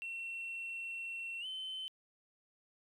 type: tone with pitch glide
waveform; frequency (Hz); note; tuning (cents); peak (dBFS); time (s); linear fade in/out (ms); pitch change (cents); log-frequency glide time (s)
sine; 2714 to 3064; E7 to G7; +50 to -40; -38; 0.02-1.88; 0; +210; 1.4-1.46
effects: tanh soft clip ceiling -37 dBFS + 12-bit